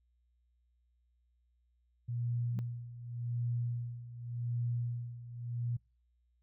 sine tone with tremolo, 119.7 Hz, A#2, 46 cents sharp, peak -31 dBFS, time 2.08-5.77 s, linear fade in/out 10 ms, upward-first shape sine, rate 0.87 Hz, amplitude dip 80%
sine tone with exponential growth, 184.8 Hz, F#3, 2 cents flat, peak -34 dBFS, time 2.47-2.59 s, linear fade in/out 0 ms, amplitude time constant 24 ms
effects noise-tail reverb RT60 0.3 s tail -25 dB re dry + added 60 Hz sine -70 dBFS peak until 6.42 s

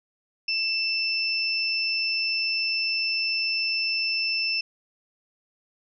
sine tone pair together, 2657 / 5310 Hz, E7 / E8, +13 / +12 cents, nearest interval octave, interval 1199 cents, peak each -26 dBFS, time 0.48-4.61 s, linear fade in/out 5 ms, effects none

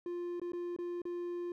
triangle tone with dropouts, 350 Hz, F4, 4 cents sharp, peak -34 dBFS, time 0.06-1.52 s, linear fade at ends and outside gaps 2 ms, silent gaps 0.398-0.416 / 0.52-0.533 / 0.764-0.787 / 1.018-1.053 s, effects none

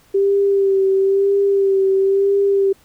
sine tone with vibrato, 392 Hz, G4, in tune, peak -12 dBFS, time 0.14-2.73 s, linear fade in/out 10 ms, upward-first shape sine, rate 1 Hz, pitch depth 30 cents each way, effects pink hiss -53 dBFS RMS until 2.84 s

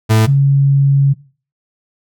40% pulse / sine tone pair in turn, 110 / 138.88 Hz, A2 / C#3, 0 / +4 cents, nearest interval major third, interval 404 cents, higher second, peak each -7 dBFS, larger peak neither, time 0.09-0.27 / 0.27-1.14 s, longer second, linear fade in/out 20 ms, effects noise-tail reverb RT60 0.4 s tail -20 dB re dry

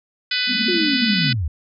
harmonic tone, 498.6 Hz, B4, 16 cents sharp, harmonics 3 / 4 / 5 / 6 / 7 / 8 / 9 / 10, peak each -27 / -27 / -27 / -27 / -27 / -27 / -27 / -27 dBFS, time 0.31-1.33 s, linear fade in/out 5 ms
pink band-pass noise, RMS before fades -27 dBFS, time 0.47-1.35 s, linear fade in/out 20 ms, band 200 to 260 Hz, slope 96 dB/octave
sine linear sweep, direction down, 370.3 to 67.3 Hz, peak -19 dBFS, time 0.68-1.48 s, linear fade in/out 5 ms
effects none

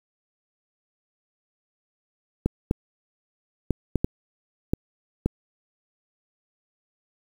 clicks, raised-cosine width 3 ms, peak -8 dBFS, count 7, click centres 2.46 / 2.711 / 3.707 / 3.957 / 4.045 / 4.735 / 5.26 s, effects 7-bit

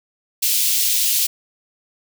white high-pass noise, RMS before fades -18 dBFS, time 0.42-1.27 s, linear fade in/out 10 ms, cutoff 2800 Hz, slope 24 dB/octave, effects none

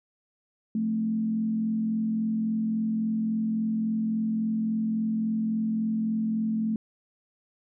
sine tone with frequency modulation, 220 Hz, A3, in tune, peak -24 dBFS, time 0.75-6.76 s, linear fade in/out 2 ms, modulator 43.6 Hz, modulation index 0.4, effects none

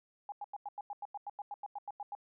sine tone bursts, 818 Hz, G#5, 26 cents flat, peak -38 dBFS, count 16, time 0.29-2.151 s, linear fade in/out 2 ms, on 31 ms, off 91 ms, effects none

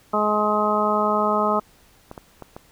harmonic tone, 210.8 Hz, G#3, 26 cents sharp, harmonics 1 / 2 / 3 / 4 / 5 / 6, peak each -26 / -26 / -24 / -26 / -25 / -23 dBFS, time 0.13-1.6 s, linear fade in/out 10 ms
clicks, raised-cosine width 1 ms, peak -21 dBFS, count 4, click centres 2.114 / 2.178 / 2.423 / 2.565 s
effects pink hiss -55 dBFS RMS until 2.71 s

